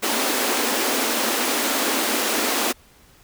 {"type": "high-pass noise", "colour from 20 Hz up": "pink", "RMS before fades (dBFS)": -22, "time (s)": [0.02, 2.73], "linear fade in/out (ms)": 20, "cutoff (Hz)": 220, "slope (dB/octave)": 96, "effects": ["pink hiss -53 dBFS RMS until 3.23 s"]}